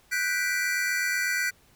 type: chord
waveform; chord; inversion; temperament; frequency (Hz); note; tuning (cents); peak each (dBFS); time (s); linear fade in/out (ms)
square; G major seventh; third; equal; 1480 / 1568 / 1975.5 / 2349; F#6 / G6 / B6 / D7; 0 / 0 / 0 / 0; -31 / -33 / -29 / -34; 0.11-1.51; 20
effects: pink hiss -60 dBFS RMS until 1.75 s